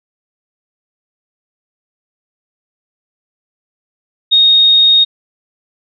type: tone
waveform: sine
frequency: 3722 Hz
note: A#7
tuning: 3 cents flat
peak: -5 dBFS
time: 4.31-5.05 s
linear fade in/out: 20 ms
effects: none